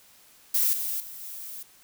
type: noise with level steps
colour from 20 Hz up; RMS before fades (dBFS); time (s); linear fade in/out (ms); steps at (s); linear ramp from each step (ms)
violet; -23 / -30 / -41 / -39; 0.54-1.63; 5; 0.73 / 1 / 1.21; 2
effects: white hiss -56 dBFS RMS until 1.83 s